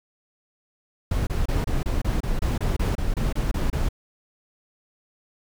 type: noise bursts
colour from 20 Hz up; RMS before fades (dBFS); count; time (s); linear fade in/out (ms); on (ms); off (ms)
brown; -23; 15; 1.11-3.888; 5; 160; 27
effects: none